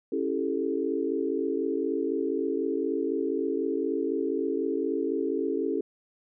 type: chord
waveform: sine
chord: A dominant seventh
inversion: first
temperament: just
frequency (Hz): 275 / 330 / 396 / 440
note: C#4 / E4 / G4 / A4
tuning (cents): -14 / +2 / +18 / 0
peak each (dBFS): -31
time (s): 0.12-5.81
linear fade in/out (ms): 5
effects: none